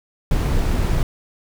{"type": "noise", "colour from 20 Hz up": "brown", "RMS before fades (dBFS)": -18, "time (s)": [0.31, 1.03], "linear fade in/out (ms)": 2, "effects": []}